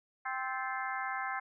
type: harmonic tone with a mistuned harmonic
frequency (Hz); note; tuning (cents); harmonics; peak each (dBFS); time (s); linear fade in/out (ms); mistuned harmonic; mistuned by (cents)
261.6; C4; 0; 3 / 4 / 5 / 6 / 7 / 8; -39 / -40 / -41 / -42 / -42 / -43; 0.25-1.4; 10; 7; -86
effects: none